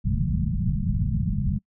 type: low-pass noise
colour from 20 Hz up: white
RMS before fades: -24 dBFS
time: 0.04-1.59 s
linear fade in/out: 20 ms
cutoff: 210 Hz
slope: 96 dB/octave
effects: noise-tail reverb RT60 0.1 s tail -26 dB re dry